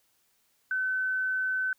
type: tone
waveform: sine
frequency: 1520 Hz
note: F#6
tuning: 46 cents sharp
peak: -26 dBFS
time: 0.71-1.73 s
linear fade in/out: 2 ms
effects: white hiss -70 dBFS RMS until 1.78 s